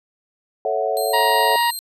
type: chord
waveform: sine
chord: F# minor seventh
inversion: first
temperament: equal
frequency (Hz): 440 / 554.4 / 659.3 / 740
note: A4 / C#5 / E5 / F#5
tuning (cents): 0 / 0 / 0 / 0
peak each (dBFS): -24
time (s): 0.65-1.56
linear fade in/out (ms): 2
type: tone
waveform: 5% pulse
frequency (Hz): 4174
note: C8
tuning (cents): -5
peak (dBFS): -19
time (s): 0.97-1.79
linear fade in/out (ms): 0
type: harmonic tone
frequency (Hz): 945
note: A#5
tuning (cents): +23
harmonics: 1 / 2 / 3 / 4 / 5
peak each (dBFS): -17 / -23 / -27 / -29 / -31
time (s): 1.13-1.71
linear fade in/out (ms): 10
effects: resampled to 32000 Hz